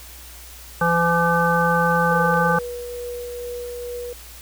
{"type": "harmonic tone", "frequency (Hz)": 169.4, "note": "E3", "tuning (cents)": 48, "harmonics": [1, 3, 5, 7, 9], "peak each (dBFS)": [-22, -22, -22, -22, -22], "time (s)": [0.81, 2.59], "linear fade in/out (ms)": 5}
{"type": "tone with tremolo", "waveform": "sine", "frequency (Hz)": 484.5, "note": "B4", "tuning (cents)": -33, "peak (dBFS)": -27, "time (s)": [2.11, 4.13], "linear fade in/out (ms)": 2, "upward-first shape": "triangle", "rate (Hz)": 2.3, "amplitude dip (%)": 25}
{"type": "clicks", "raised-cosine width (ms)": 0.3, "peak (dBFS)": [-22, -24], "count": 2, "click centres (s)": [2.34, 2.372]}
{"effects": ["added 60 Hz sine -42 dBFS peak until 4.41 s", "white hiss -42 dBFS RMS until 4.41 s"]}